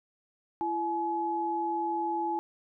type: tone pair together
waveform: sine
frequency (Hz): 337 / 849.2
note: E4 / G#5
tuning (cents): +38 / +38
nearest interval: octave + major third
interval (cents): 1600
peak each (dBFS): -33 / -29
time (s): 0.61-2.39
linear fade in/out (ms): 0
effects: none